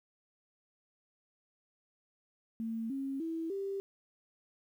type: tone with pitch steps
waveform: sine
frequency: 225.8 / 271.6 / 326.8 / 393.1 Hz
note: A3 / C#4 / E4 / G4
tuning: +45 / -35 / -15 / +5 cents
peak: -34 dBFS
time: 2.6-3.8 s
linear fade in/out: 0 ms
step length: 300 ms
effects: 11-bit